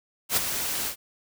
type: noise with ADSR envelope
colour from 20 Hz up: white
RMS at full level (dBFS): -21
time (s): 0.29-0.96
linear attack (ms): 78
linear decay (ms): 18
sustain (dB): -8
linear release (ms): 88
effects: none